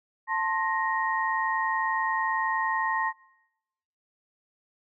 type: tone cluster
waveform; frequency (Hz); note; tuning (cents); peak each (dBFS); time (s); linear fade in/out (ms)
sine; 888 / 1059 / 1869; A5 / C6 / A#6; +16 / +21 / +4; -29; 0.27-3.13; 50
effects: noise-tail reverb RT60 1.0 s tail -23 dB re dry